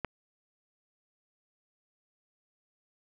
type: click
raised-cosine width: 0.5 ms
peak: -17 dBFS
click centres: 0.047 s
effects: none